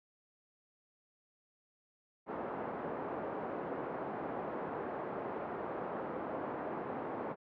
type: band-pass noise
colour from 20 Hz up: pink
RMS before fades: -40 dBFS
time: 2.26-7.36 s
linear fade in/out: 50 ms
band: 310 to 1000 Hz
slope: 12 dB/octave
effects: low-pass 2000 Hz 12 dB/octave